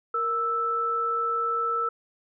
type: tone pair together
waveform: sine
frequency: 466.2 / 1318.6 Hz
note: A#4 / E6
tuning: 0 / 0 cents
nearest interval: octave + tritone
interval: 1800 cents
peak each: -32 / -24 dBFS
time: 0.14-1.89 s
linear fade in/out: 5 ms
effects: none